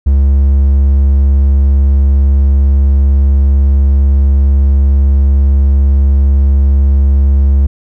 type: tone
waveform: triangle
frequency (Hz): 68.9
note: C#2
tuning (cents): -10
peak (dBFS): -3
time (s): 0.06-7.67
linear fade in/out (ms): 10
effects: none